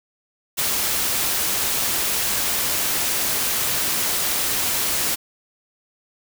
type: noise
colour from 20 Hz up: white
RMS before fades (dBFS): -22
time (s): 0.57-5.16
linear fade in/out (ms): 20
effects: none